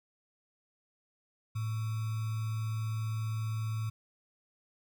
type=tone with sample-and-hold; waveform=sine; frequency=110 Hz; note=A2; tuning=in tune; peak=-31 dBFS; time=1.55-3.9 s; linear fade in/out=10 ms; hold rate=1225 Hz; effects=none

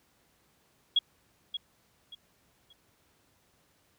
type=tone with echo; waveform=sine; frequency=3322 Hz; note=G#7; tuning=in tune; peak=-20 dBFS; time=0.96-0.99 s; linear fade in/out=5 ms; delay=580 ms; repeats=3; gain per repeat=-11 dB; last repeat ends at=2.73 s; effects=pink hiss -68 dBFS RMS until 3.98 s + high-pass 60 Hz 12 dB/octave

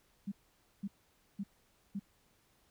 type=tone bursts; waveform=sine; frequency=199 Hz; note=G3; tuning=26 cents sharp; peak=-35 dBFS; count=4; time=0.27-1.996 s; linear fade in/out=10 ms; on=49 ms; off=510 ms; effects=pink hiss -71 dBFS RMS until 2.7 s

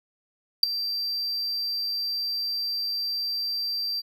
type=tone with ADSR envelope; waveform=triangle; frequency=4699 Hz; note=D8; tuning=in tune; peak=-8 dBFS; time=0.63-4.02 s; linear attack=4 ms; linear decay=7 ms; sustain=-17 dB; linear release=31 ms; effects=none

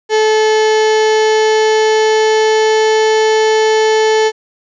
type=tone with pitch glide; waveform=35% pulse; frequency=433.8 to 436.6 Hz; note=A4 to A4; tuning=-25 to -13 cents; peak=-7 dBFS; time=0.09-4.32 s; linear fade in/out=50 ms; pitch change=+12 cents; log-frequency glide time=0.49-3.04 s; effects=resampled to 16000 Hz + 8-bit

